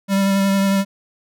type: tone with vibrato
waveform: square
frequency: 196 Hz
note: G3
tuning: in tune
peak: -15 dBFS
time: 0.08-0.85 s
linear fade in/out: 50 ms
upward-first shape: sine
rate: 11 Hz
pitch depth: 15 cents each way
effects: none